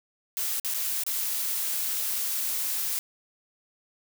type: noise with dropouts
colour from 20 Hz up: blue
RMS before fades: -29 dBFS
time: 0.37-2.99 s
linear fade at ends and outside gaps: 0 ms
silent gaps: 0.598-0.647 / 0.739-0.745 / 1.036-1.065 s
effects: none